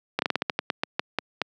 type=slowing click train; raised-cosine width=0.3 ms; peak=-7 dBFS; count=13; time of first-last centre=0.19-1.417 s; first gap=31 ms; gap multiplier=1.2; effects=high-pass 200 Hz 12 dB/octave